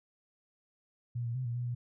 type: tone with pitch steps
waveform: sine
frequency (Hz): 120.1 / 117.4 / 128.9 / 118.6 / 122.2 / 121.1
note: B2 / A#2 / C3 / A#2 / B2 / B2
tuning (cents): -48 / +13 / -26 / +30 / -18 / -34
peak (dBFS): -32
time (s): 1.15-1.75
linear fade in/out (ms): 10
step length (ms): 100
effects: none